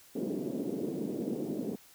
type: band-pass noise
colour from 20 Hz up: pink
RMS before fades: -35 dBFS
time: 0.15-1.76 s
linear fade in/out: 10 ms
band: 210 to 420 Hz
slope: 24 dB/octave
effects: white hiss -58 dBFS RMS until 1.94 s